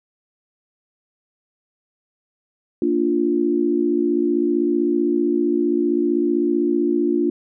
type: chord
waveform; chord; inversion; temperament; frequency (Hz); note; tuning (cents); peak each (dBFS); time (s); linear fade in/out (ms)
sine; Bb major; none; equal; 233.1 / 293.7 / 349.2; Bb3 / D4 / F4; 0 / 0 / 0; -24 / -20 / -19; 2.82-7.3; 2
effects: none